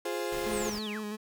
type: chord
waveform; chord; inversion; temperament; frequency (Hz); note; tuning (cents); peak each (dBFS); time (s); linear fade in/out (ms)
35% pulse; F minor; none; equal; 349.2 / 415.3 / 523.3; F4 / Ab4 / C5; 0 / 0 / 0; -34 / -34 / -34; 0.05-0.7; 5
type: noise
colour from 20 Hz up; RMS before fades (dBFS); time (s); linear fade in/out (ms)
pink; -42; 0.32-0.79; 5
type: tone with vibrato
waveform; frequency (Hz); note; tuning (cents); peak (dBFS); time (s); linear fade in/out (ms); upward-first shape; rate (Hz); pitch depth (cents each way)
30% pulse; 211.8; G#3; +34; -32; 0.45-1.17; 20; square; 6; 25
type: linear sweep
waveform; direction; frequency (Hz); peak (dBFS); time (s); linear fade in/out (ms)
sine; down; 9397 to 698.5; -38; 0.5-1.02; 50
effects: none